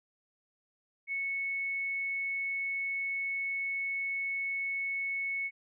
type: tone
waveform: sine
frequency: 2207 Hz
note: C#7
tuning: 8 cents flat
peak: -31 dBFS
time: 1.07-5.51 s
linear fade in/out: 50 ms
effects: none